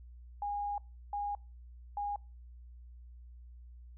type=tone bursts at uneven times; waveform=sine; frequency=818 Hz; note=G#5; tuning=26 cents flat; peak=-33 dBFS; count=3; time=0.42-0.78 / 1.13-1.35 / 1.97-2.16 s; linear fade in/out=2 ms; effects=noise-tail reverb RT60 0.3 s tail -26 dB re dry + added 60 Hz sine -49 dBFS peak until 3.97 s